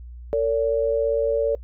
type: tone pair together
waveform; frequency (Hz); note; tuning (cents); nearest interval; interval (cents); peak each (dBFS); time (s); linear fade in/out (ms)
sine; 452.4 / 570; A4 / C#5; +48 / +48; major third; 400; -21; 0.33-1.55; 0
effects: noise-tail reverb RT60 0.1 s tail -23 dB re dry + added 60 Hz sine -36 dBFS peak until 1.63 s